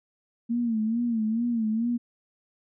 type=tone with vibrato; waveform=sine; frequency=228 Hz; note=A#3; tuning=38 cents flat; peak=-23 dBFS; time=0.49-1.98 s; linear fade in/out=20 ms; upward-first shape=sine; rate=2.3 Hz; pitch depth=95 cents each way; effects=none